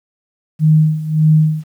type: tone with tremolo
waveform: sine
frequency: 155.56 Hz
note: D#3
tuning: in tune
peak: -6 dBFS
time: 0.59-1.64 s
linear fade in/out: 50 ms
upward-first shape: sine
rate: 1.7 Hz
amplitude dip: 80%
effects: 8-bit